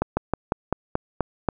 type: slowing click train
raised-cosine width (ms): 1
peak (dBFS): -7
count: 8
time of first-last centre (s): 0.02-1.487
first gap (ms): 150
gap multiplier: 1.11
effects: none